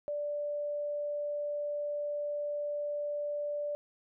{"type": "tone", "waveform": "sine", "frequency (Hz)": 586, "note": "D5", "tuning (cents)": -4, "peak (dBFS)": -32, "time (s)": [0.08, 3.75], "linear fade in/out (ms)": 0, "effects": []}